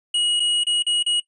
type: tone with dropouts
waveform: square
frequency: 2900 Hz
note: F#7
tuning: 35 cents flat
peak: -19 dBFS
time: 0.14-1.2 s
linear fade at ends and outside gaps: 5 ms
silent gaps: 0.397-0.401 / 0.637-0.667 / 0.825-0.865 / 1.028-1.062 s
effects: noise-tail reverb RT60 0.1 s tail -19 dB re dry + resampled to 24000 Hz